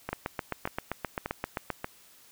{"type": "two click trains", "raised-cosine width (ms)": 0.5, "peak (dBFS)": [-17, -15], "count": [4, 13], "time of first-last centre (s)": [[0.09, 1.844], [0.13, 1.703]], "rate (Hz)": [1.71, 7.63], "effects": ["white hiss -57 dBFS RMS until 2.31 s"]}